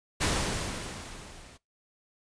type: noise with level ramp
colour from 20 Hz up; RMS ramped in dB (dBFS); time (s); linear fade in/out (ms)
pink; -25 to -52; 0.2-1.58; 20
effects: noise-tail reverb RT60 0.2 s tail -23 dB re dry + resampled to 22050 Hz